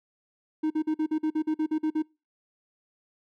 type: tone bursts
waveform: triangle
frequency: 311.1 Hz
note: D#4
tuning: in tune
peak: -21 dBFS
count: 12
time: 0.63-2.024 s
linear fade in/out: 10 ms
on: 74 ms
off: 46 ms
effects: noise-tail reverb RT60 0.3 s tail -26 dB re dry